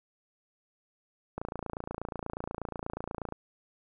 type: click train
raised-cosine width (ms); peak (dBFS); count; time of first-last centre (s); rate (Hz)
1; -21; 56; 1.38-3.323; 28.3
effects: none